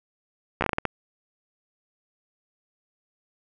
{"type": "slowing click train", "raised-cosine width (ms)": 0.5, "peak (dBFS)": -8, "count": 8, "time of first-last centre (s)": [0.61, 0.853], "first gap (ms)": 13, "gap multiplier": 1.32, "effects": []}